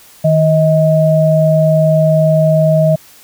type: tone pair together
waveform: sine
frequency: 157.1 / 633.1 Hz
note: D#3 / D#5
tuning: +17 / +30 cents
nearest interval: 2 octaves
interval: 2413 cents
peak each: -10 dBFS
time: 0.24-2.96 s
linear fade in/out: 10 ms
effects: white hiss -42 dBFS RMS until 3.23 s